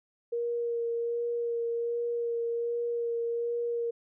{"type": "tone with vibrato", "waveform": "sine", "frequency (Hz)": 470, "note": "A#4", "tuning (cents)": 14, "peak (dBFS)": -28, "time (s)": [0.32, 3.91], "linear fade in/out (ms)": 10, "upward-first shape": "sine", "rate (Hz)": 1.3, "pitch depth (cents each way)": 14, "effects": []}